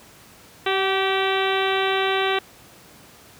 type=harmonic tone with a mistuned harmonic; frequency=386.2 Hz; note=G4; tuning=26 cents flat; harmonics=1 / 2 / 3 / 4 / 5 / 6 / 7 / 8 / 9 / 10; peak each=-23 / -26 / -28 / -29 / -30 / -31 / -31 / -32 / -33 / -33 dBFS; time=0.66-2.39 s; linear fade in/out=5 ms; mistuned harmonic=2; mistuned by=-24 cents; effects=pink hiss -48 dBFS RMS until 3.39 s + high-pass 80 Hz 12 dB/octave

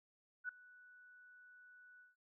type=tone with ADSR envelope; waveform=sine; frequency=1480 Hz; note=F#6; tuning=in tune; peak=-37 dBFS; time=0.44-2.16 s; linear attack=49 ms; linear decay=4 ms; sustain=-22 dB; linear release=160 ms; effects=none

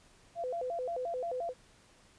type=tone with vibrato; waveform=sine; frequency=587.3 Hz; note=D5; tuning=in tune; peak=-33 dBFS; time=0.35-1.54 s; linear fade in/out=50 ms; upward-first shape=square; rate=5.7 Hz; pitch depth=260 cents each way; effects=pink hiss -62 dBFS RMS until 2.18 s + resampled to 22050 Hz

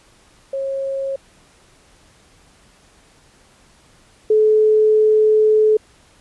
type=tone pair in turn; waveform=sine; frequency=543 / 431 Hz; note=C#5 / A4; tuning=-36 / -36 cents; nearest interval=major third; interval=400 cents; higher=first; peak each=-20 / -10 dBFS; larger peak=second; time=0.53-1.16 / 4.3-5.77 s; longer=second; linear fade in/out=5 ms; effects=pink hiss -52 dBFS RMS until 6.2 s + resampled to 24000 Hz

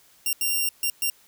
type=tone bursts at uneven times; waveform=5% pulse; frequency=2774 Hz; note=F7; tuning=12 cents flat; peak=-13 dBFS; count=4; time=0.26-0.33 / 0.41-0.69 / 0.83-0.9 / 1.02-1.1 s; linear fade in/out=2 ms; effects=white hiss -57 dBFS RMS until 1.27 s

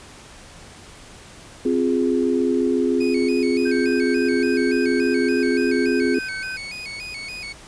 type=chord; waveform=sine; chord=F minor; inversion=second; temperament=equal; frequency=261.6 / 349.2 / 415.3 Hz; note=C4 / F4 / Ab4; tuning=0 / 0 / 0 cents; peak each=-20 / -22 / -22 dBFS; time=1.65-6.19 s; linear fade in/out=5 ms
type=tone with vibrato; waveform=30% pulse; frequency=2349 Hz; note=D7; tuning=in tune; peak=-28 dBFS; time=3-7.53 s; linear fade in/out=10 ms; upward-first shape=square; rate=3.5 Hz; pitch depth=98 cents each way
type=tone with pitch glide; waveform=sine; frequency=1568 to 1534.8 Hz; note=G6 to G6; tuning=0 to -37 cents; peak=-28 dBFS; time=3.65-6.57 s; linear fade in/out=10 ms; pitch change=-37 cents; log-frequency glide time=5.83-6.37 s
effects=pink hiss -43 dBFS RMS until 7.67 s + resampled to 22050 Hz

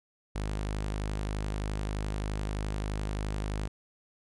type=tone; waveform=sawtooth; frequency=51.6 Hz; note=G#1; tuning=10 cents flat; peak=-27 dBFS; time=0.35-3.68 s; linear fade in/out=10 ms; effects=resampled to 24000 Hz

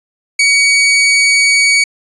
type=tone; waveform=sawtooth; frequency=2255 Hz; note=C#7; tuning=29 cents sharp; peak=-4 dBFS; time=0.39-1.84 s; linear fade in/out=5 ms; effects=resampled to 22050 Hz

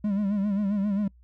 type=tone with vibrato; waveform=triangle; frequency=202.3 Hz; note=G#3; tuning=45 cents flat; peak=-21 dBFS; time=0.04-1.08 s; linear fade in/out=5 ms; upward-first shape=sine; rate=7.5 Hz; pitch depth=80 cents each way; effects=noise-tail reverb RT60 0.1 s tail -26 dB re dry + added 60 Hz sine -52 dBFS peak until 1.23 s

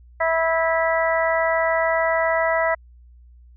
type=harmonic tone; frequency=327.1 Hz; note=E4; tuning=13 cents flat; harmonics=2 / 3 / 4 / 5 / 6; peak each=-20 / -25 / -27 / -30 / -24 dBFS; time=0.2-2.75 s; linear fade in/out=10 ms; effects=added 60 Hz sine -45 dBFS peak until 3.56 s

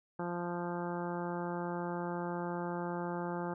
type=harmonic tone; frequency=174.4 Hz; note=F3; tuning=2 cents flat; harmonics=1 / 2 / 3 / 4 / 5 / 6 / 7 / 8 / 9; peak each=-39 / -40 / -43 / -46 / -42 / -50 / -48 / -51 / -51 dBFS; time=0.19-3.54 s; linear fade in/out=5 ms; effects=none

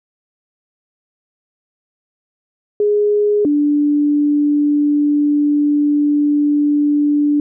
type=tone pair in turn; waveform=sine; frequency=415.3 / 293 Hz; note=G#4 / D4; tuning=0 / -4 cents; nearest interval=tritone; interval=604 cents; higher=first; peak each=-11 dBFS; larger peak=neither; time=2.8-3.45 / 3.45-7.4 s; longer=second; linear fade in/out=2 ms; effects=none

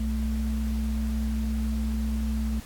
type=tone pair together; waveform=sine; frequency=61.74 / 220 Hz; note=B1 / A3; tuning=0 / 0 cents; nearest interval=octave + minor seventh; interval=2200 cents; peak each=-26 / -29 dBFS; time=0-2.6 s; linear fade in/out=5 ms; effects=pink hiss -46 dBFS RMS until 2.65 s + AAC 64 kbps

